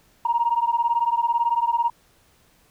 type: beating tone pair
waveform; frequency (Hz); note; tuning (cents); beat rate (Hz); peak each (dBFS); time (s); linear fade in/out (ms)
sine; 931 / 949; A#5 / A#5; -2 / +31; 18; -21; 0.25-1.9; 5
effects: tanh soft clip ceiling -11 dBFS + pink hiss -59 dBFS RMS until 2.7 s